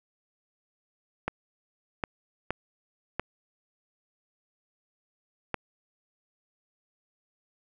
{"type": "clicks", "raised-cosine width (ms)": 0.5, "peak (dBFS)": -13, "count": 5, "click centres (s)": [1.28, 2.038, 2.506, 3.196, 5.543], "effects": []}